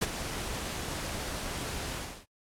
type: noise with ADSR envelope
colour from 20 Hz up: pink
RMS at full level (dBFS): -25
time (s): 0.01-2.26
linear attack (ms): 16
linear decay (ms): 30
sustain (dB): -11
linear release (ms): 320
effects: low-pass 11000 Hz 12 dB/octave + AAC 64 kbps